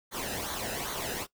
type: noise with flanger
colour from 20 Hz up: pink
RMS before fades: -35 dBFS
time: 0.11-1.27 s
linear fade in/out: 50 ms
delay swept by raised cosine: 0.38 to 0.91 ms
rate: 2.5 Hz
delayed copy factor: -0.65
effects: noise-tail reverb RT60 0.1 s tail -18 dB re dry